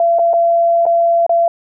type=tone with dropouts; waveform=sine; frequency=679 Hz; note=F5; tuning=49 cents flat; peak=-9 dBFS; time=0-1.48 s; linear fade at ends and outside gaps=2 ms; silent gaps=0.187-0.192 / 0.333-0.338 / 0.855-0.864 / 1.265-1.294 s; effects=none